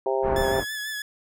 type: harmonic tone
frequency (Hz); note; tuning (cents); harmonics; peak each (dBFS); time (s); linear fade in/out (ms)
132.5; C3; +22; 3 / 4 / 5 / 6 / 7; -25 / -27 / -29 / -31 / -32; 0.06-0.6; 2
type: low-pass noise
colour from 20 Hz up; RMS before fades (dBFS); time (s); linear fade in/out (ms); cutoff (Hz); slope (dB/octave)
pink; -29; 0.22-0.65; 50; 1600; 24
type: tone with vibrato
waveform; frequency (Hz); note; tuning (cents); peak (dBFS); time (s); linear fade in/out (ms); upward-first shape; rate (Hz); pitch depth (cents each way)
sawtooth; 1715; A6; -45; -26; 0.36-1.02; 2; sine; 6.1; 35
effects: none